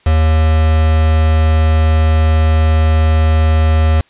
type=tone with quantisation; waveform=triangle; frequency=78.7 Hz; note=D#2; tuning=20 cents sharp; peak=-6 dBFS; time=0.06-4.01 s; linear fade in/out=5 ms; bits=3; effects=white hiss -51 dBFS RMS until 4.09 s + resampled to 8000 Hz